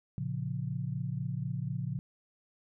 sine chord, Bb minor, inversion none, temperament equal with one note detuned, 114.47 / 138.59 / 174.61 Hz, Bb2 / Db3 / F3, -31 / 0 / 0 cents, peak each -37 / -35 / -38 dBFS, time 0.18-1.99 s, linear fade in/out 0 ms, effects none

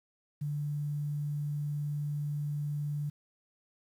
sine tone, 146.83 Hz, D3, in tune, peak -31 dBFS, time 0.41-3.1 s, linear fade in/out 10 ms, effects 10-bit

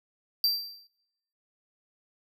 square tone with exponential decay, 4699 Hz, D8, in tune, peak -20 dBFS, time 0.44-0.87 s, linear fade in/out 1 ms, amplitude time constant 92 ms, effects noise-tail reverb RT60 0.8 s tail -20 dB re dry

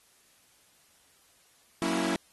sawtooth chord, F# dominant seventh, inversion none, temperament equal, 185 / 233.1 / 277.2 / 329.6 Hz, F#3 / A#3 / C#4 / E4, 0 / 0 / 0 / 0 cents, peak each -30 / -30 / -29 / -26 dBFS, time 1.82-2.16 s, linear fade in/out 0 ms, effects white hiss -63 dBFS RMS until 2.32 s + AAC 32 kbps

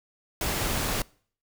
pink noise, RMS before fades -28 dBFS, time 0.41-1.02 s, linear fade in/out 2 ms, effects noise-tail reverb RT60 0.5 s tail -24 dB re dry

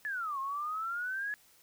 sine exponential two-way sweep, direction down then up, 1760 to 1062 to 1705 Hz, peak -33 dBFS, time 0.05-1.34 s, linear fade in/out 0 ms, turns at 0.39 s, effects white hiss -63 dBFS RMS until 1.62 s

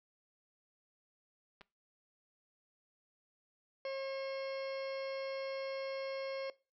clicks, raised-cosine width 0.3 ms, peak -38 dBFS, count 2, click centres 1.61 / 1.615 s
harmonic tone, 540 Hz, C#5, 45 cents flat, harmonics 1 / 2 / 3 / 4 / 5 / 6 / 8 / 9 / 10, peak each -37 / -50 / -56 / -49 / -58 / -58 / -55 / -62 / -58 dBFS, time 3.85-6.5 s, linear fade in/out 2 ms
effects noise-tail reverb RT60 0.3 s tail -21 dB re dry

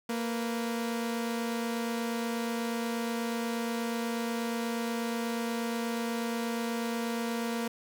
sawtooth tone pair together, 230.9 / 490.1 Hz, A#3 / B4, -16 / -13 cents, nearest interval octave + minor second, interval 1303 cents, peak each -27 / -35 dBFS, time 0.09-7.68 s, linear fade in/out 5 ms, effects none

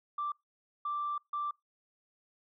sine tone bursts at uneven times, 1174.7 Hz, D6, in tune, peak -31 dBFS, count 3, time 0.18-0.32 / 0.85-1.18 / 1.33-1.51 s, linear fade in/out 5 ms, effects noise-tail reverb RT60 0.2 s tail -26 dB re dry + tanh soft clip ceiling -27 dBFS

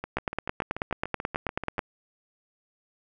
two click trains, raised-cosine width 0.5 ms, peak -11 / -18 dBFS, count 16 / 13, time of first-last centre 0.17-1.792 / 0.04-1.782 s, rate 9.25 / 6.89 Hz, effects none

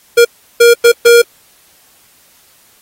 square tone bursts at uneven times, 472 Hz, A#4, 22 cents sharp, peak -3 dBFS, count 4, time 0.17-0.25 / 0.6-0.74 / 0.84-0.92 / 1.05-1.22 s, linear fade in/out 10 ms, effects white hiss -48 dBFS RMS until 2.81 s + AAC 48 kbps

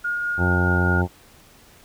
sine tone with tremolo, 1428 Hz, F6, 38 cents sharp, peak -21 dBFS, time 0.04-1.02 s, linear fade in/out 10 ms, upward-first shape triangle, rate 4.8 Hz, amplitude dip 25%
harmonic tone, 89.5 Hz, F2, 43 cents sharp, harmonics 1 / 2 / 3 / 4 / 5 / 6 / 7 / 8 / 9 / 10, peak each -20 / -24 / -30 / -27 / -34 / -35 / -36 / -36 / -31 / -33 dBFS, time 0.37-1.08 s, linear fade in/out 50 ms
effects pink hiss -51 dBFS RMS until 1.84 s

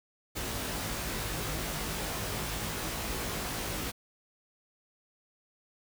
pink noise with comb filter, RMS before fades -35 dBFS, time 0.35-3.92 s, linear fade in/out 20 ms, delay 19 ms, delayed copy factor +1, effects none

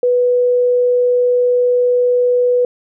sine tone, 492.5 Hz, B4, 5 cents flat, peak -10 dBFS, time 0.03-2.65 s, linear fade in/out 2 ms, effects none

